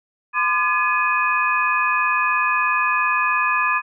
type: tone cluster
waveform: sine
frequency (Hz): 1020 / 1203 / 1696 / 2500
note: C6 / D6 / G#6 / D#7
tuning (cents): -44 / +41 / +36 / +8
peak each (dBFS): -22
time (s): 0.33-3.82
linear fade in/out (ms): 50
effects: none